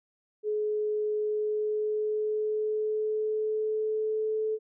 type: tone with pitch glide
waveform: sine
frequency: 424 to 434.9 Hz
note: G#4 to A4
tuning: +36 to -20 cents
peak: -26 dBFS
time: 0.43-4.59 s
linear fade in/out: 50 ms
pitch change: +44 cents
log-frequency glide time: 1.19-4.45 s
effects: none